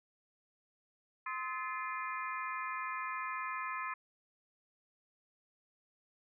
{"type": "harmonic tone with a mistuned harmonic", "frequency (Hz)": 346.8, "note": "F4", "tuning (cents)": -12, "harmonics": [3, 4, 5, 6, 7], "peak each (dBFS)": [-40, -42, -44, -46, -47], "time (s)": [1.26, 3.94], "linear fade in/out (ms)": 5, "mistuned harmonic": 4, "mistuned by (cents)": -140, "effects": []}